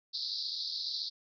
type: band-pass noise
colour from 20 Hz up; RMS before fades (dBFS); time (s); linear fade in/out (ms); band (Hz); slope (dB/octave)
white; -37; 0.13-1.1; 20; 3800 to 5000; 96
effects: none